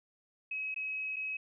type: tone with dropouts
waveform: sine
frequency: 2554 Hz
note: D#7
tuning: 45 cents sharp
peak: -34 dBFS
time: 0.51-1.37 s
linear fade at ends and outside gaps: 5 ms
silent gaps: 0.744-0.761 / 1.161-1.165 s
effects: none